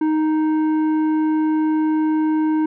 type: tone with tanh clipping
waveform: sine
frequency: 311.3 Hz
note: D#4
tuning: 1 cent sharp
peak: -17 dBFS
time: 0.01-2.66 s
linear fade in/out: 5 ms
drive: 9 dB
effects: none